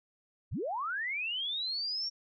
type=linear sweep; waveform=sine; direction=up; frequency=41.2 to 5588 Hz; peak=-32 dBFS; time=0.51-2.1 s; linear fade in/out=20 ms; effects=none